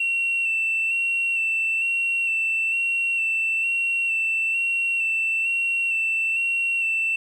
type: tone with vibrato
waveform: sine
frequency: 2705 Hz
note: E7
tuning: 44 cents sharp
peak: -19 dBFS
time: 0-7.16 s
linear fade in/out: 5 ms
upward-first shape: square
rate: 1.1 Hz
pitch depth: 18 cents each way
effects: tanh soft clip ceiling -17 dBFS + 9-bit